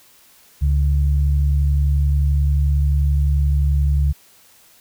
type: tone pair together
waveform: sine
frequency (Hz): 71.3 / 142.73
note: C#2 / D3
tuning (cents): +49 / -49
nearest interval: octave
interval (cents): 1202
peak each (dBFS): -14 / -22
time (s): 0.61-4.13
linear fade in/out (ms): 20
effects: white hiss -51 dBFS RMS until 4.8 s